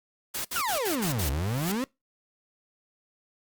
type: noise bursts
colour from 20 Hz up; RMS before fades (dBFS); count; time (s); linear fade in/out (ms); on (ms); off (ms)
white; -32; 6; 0.34-1.295; 10; 110; 59
type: exponential two-way sweep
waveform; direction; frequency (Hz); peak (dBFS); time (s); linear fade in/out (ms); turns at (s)
35% pulse; down then up; 1480 to 64.8 to 275.8; -25; 0.56-1.84; 0; 1.3
type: noise with exponential growth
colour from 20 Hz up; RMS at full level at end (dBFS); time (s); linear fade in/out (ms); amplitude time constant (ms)
white; -31; 1.27-1.72; 5; 97
effects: noise-tail reverb RT60 0.2 s tail -23 dB re dry + Opus 48 kbps